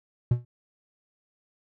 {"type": "tone with exponential decay", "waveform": "triangle", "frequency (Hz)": 120.9, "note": "B2", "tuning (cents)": -36, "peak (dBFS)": -13, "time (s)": [0.31, 0.45], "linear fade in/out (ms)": 5, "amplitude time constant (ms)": 30, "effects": []}